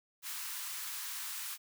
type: high-pass noise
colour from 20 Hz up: white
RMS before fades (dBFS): -41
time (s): 0.22-1.58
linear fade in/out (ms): 50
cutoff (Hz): 920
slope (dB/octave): 48
effects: none